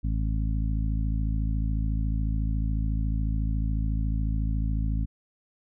harmonic tone, 54 Hz, A1, 32 cents flat, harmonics 1 / 2 / 3 / 4 / 5, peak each -25 / -31 / -35 / -37 / -39 dBFS, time 0.03-5.06 s, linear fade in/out 20 ms, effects none

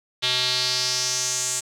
square tone with band-pass filter sweep, 126.2 Hz, B2, 38 cents sharp, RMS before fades -24 dBFS, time 0.22-1.61 s, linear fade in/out 20 ms, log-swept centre 3600 to 7600 Hz, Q 3.7, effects none

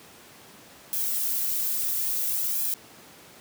violet noise with flanger, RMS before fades -27 dBFS, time 0.93-2.74 s, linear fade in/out 0 ms, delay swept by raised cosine 1.2 to 3.3 ms, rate 0.59 Hz, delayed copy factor +0.65, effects pink hiss -49 dBFS RMS until 3.4 s + high-pass 150 Hz 12 dB/octave

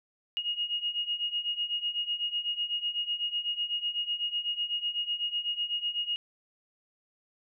sine beating tone pair, 2865 / 2873 Hz, F7 / F7, +44 / +48 cents, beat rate 8 Hz, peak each -34 / -31 dBFS, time 0.37-6.16 s, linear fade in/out 0 ms, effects none

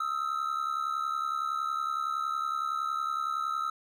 triangle ring-modulated tone, 1300 Hz, E6, 24 cents flat, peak -24 dBFS, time 0-3.7 s, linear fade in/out 5 ms, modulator 35.4 Hz, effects none

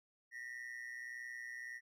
triangle ring-modulated tone, 1889 Hz, A#6, 22 cents sharp, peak -40 dBFS, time 0.31-1.81 s, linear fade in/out 50 ms, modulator 60.8 Hz, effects none

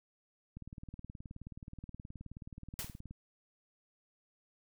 click train, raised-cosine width 5 ms, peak -34 dBFS, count 49, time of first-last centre 0.57-3.11 s, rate 18.9 Hz
white noise with exponential decay, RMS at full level -37 dBFS, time 2.79-3 s, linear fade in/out 1 ms, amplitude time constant 45 ms
effects none

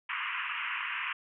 white band-pass noise, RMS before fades -35 dBFS, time 0.09-1.13 s, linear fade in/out 5 ms, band 970 to 2900 Hz, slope 96 dB/octave, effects none

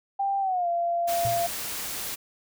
sine tone with pitch glide, 790 to 687.7 Hz, G5 to F5, +13 to -27 cents, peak -23 dBFS, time 0.19-1.47 s, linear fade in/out 10 ms, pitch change -240 cents, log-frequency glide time 0.4-0.68 s
white noise, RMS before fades -33 dBFS, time 1.07-2.16 s, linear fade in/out 20 ms
sine tone with exponential decay, 116.54 Hz, A#2, in tune, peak -26 dBFS, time 1.25-1.53 s, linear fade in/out 0 ms, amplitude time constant 60 ms
effects none

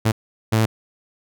sawtooth tone bursts at uneven times, 110.5 Hz, A2, 8 cents sharp, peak -11 dBFS, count 2, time 0.05-0.12 / 0.52-0.66 s, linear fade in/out 10 ms, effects none

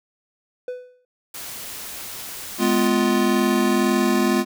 triangle tone with exponential decay, 498.8 Hz, B4, 17 cents sharp, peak -22 dBFS, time 0.68-1.05 s, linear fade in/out 2 ms, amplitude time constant 80 ms
white noise, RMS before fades -34 dBFS, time 1.34-2.88 s, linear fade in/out 5 ms
square chord, F diminished, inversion first, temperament just, 209.5 / 251.4 / 349.2 Hz, Ab3 / Cb4 / F4, +15 / +31 / 0 cents, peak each -22 dBFS, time 2.58-4.45 s, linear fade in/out 50 ms
effects none

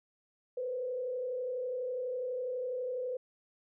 sine tone with frequency modulation, 503 Hz, B4, 32 cents sharp, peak -33 dBFS, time 0.57-3.17 s, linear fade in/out 5 ms, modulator 32.1 Hz, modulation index 0.62, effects none

